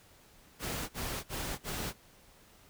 pink noise bursts, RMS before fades -37 dBFS, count 4, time 0.59-1.934 s, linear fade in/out 50 ms, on 300 ms, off 48 ms, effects pink hiss -60 dBFS RMS until 2.69 s

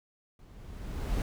brown noise with level ramp, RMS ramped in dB -54 to -28 dBFS, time 0.39-1.22 s, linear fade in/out 2 ms, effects none

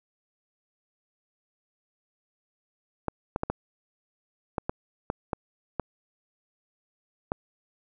clicks, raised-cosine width 1 ms, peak -13 dBFS, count 10, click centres 3.083 / 3.361 / 3.434 / 3.5 / 4.582 / 4.695 / 5.101 / 5.332 / 5.797 / 7.319 s, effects none

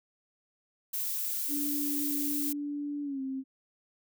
violet noise, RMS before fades -33 dBFS, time 0.93-2.53 s, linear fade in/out 10 ms
sine tone with pitch glide, 290 to 265.9 Hz, D4 to C4, -22 to +28 cents, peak -32 dBFS, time 1.48-3.44 s, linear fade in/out 50 ms, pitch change -150 cents, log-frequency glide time 3.03-3.21 s
effects none

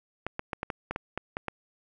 clicks, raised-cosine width 0.5 ms, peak -16 dBFS, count 10, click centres 0.266 / 0.394 / 0.532 / 0.631 / 0.702 / 0.91 / 0.961 / 1.176 / 1.369 / 1.483 s, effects none

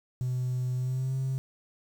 triangle tone with pitch glide, 126.2 to 132.55 Hz, B2 to C3, +38 to +23 cents, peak -24 dBFS, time 0.21-1.38 s, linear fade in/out 0 ms, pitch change +85 cents, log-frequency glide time 0.76-1.15 s, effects tanh soft clip ceiling -23 dBFS + 9-bit

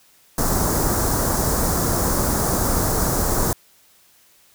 pink band-stop noise, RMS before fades -20 dBFS, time 0.38-3.53 s, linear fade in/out 2 ms, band 1400 to 5600 Hz, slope 24 dB/octave, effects white hiss -55 dBFS RMS until 4.54 s

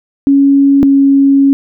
sine tone pair in turn, 277.8 / 275.9 Hz, C#4 / C#4, +4 / -8 cents, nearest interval unison, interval 12 cents, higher first, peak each -4 dBFS, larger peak neither, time 0.27-0.83 / 0.83-1.53 s, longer second, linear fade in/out 0 ms, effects none

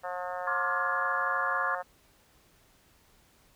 harmonic tone, 180.2 Hz, F#3, 45 cents flat, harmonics 3 / 4 / 5 / 6 / 7 / 8 / 9 / 10, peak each -38 / -37 / -41 / -43 / -42 / -46 / -47 / -48 dBFS, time 0.03-1.83 s, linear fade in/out 20 ms
sine chord, D half-diminished seventh, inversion third, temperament just, 1057.2 / 1174.7 / 1409.6 / 1691.5 Hz, C6 / D6 / F6 / Ab6, +18 / 0 / +16 / +31 cents, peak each -33 dBFS, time 0.47-1.75 s, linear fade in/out 2 ms
effects pink hiss -63 dBFS RMS until 3.55 s

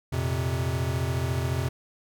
square chord, F suspended fourth, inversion none, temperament equal, 87.31 / 116.54 / 130.81 Hz, F2 / Bb2 / C3, 0 / 0 / 0 cents, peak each -30 / -33 / -29 dBFS, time 0.12-1.69 s, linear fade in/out 10 ms, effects none

